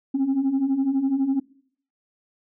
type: beating tone pair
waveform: sine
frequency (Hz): 261.6 / 273.6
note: C4 / C#4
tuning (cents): 0 / -23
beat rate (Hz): 12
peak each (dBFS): -24 / -19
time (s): 0.14-1.4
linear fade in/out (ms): 10
effects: noise-tail reverb RT60 0.6 s tail -23 dB re dry + tanh soft clip ceiling -16 dBFS